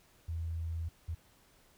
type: tone bursts at uneven times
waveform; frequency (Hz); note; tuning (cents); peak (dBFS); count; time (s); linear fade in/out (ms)
sine; 82.41; E2; 0; -34; 2; 0.28-0.89 / 1.08-1.15; 10
effects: pink hiss -65 dBFS RMS until 1.77 s